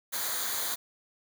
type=noise with comb filter; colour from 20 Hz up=white; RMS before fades=-32 dBFS; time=0.12-0.76 s; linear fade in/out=20 ms; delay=0.37 ms; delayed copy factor=-0.7; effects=none